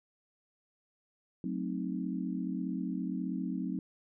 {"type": "chord", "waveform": "sine", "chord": "F# diminished seventh", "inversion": "none", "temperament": "equal", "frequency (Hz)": [185, 220, 261.6, 311.1], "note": ["F#3", "A3", "C4", "Eb4"], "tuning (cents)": [0, 0, 0, 0], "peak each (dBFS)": [-36, -40, -37, -40], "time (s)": [1.44, 3.79], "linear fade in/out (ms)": 2, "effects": []}